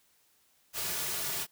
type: noise with comb filter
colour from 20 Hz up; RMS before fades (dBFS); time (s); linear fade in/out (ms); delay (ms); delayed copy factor
white; -34; 0.73-1.47; 50; 3.8; -0.65
effects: white hiss -68 dBFS RMS until 1.51 s